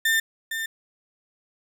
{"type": "tone with echo", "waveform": "35% pulse", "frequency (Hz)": 1798, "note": "A6", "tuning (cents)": 37, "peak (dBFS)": -17, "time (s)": [0.05, 0.2], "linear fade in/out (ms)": 5, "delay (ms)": 460, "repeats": 1, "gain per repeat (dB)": -8, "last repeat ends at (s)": 0.66, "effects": []}